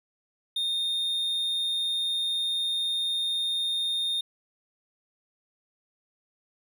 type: tone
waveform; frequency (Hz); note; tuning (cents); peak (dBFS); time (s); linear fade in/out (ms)
triangle; 3662; A#7; -32; -24; 0.56-4.21; 5
effects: none